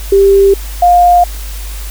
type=tone pair in turn; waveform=sine; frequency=394 / 706.3 Hz; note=G4 / F5; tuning=+9 / +19 cents; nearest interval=minor seventh; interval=1010 cents; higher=second; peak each=-3 dBFS; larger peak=neither; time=0.12-0.54 / 0.82-1.24 s; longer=neither; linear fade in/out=5 ms; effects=added 50 Hz sine -20 dBFS peak until 1.9 s + white hiss -30 dBFS RMS until 1.9 s